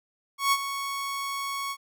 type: tone with ADSR envelope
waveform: sawtooth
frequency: 1108.7 Hz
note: C#6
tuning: in tune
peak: -15 dBFS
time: 0.38-1.77 s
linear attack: 140 ms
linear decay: 49 ms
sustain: -11 dB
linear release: 59 ms
effects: none